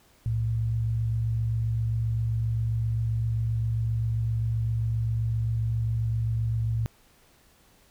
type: tone pair together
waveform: sine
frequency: 65.41 / 113 Hz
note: C2 / A2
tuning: 0 / +47 cents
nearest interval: major sixth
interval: 947 cents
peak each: -33 / -24 dBFS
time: 0.26-6.86 s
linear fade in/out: 0 ms
effects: pink hiss -60 dBFS RMS until 7.9 s